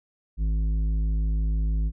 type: tone with tanh clipping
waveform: triangle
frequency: 53.1 Hz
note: G#1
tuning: 39 cents sharp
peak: -23 dBFS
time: 0.37-1.92 s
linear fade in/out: 50 ms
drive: 13 dB
effects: none